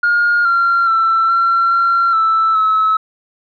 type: tone with pitch steps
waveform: sine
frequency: 1422 / 1378 / 1338 / 1360 / 1369 / 1321 / 1295 Hz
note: F6 / F6 / E6 / F6 / F6 / E6 / E6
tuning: +31 / -24 / +25 / -46 / -35 / +3 / -31 cents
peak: -9 dBFS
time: 0.03-2.97 s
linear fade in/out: 5 ms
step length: 420 ms
effects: tanh soft clip ceiling -7 dBFS